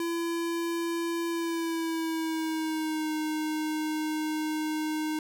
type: tone with pitch glide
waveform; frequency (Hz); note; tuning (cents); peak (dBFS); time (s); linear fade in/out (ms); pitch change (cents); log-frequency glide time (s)
square; 337.3 to 309.3; E4 to D#4; +40 to -10; -29; 0-5.19; 2; -150; 1.28-3.13
effects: none